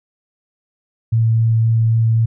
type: tone with vibrato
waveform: sine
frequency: 113.3 Hz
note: A#2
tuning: 49 cents flat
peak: -11 dBFS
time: 1.12-2.26 s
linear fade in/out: 10 ms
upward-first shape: sine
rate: 3.8 Hz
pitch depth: 8 cents each way
effects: none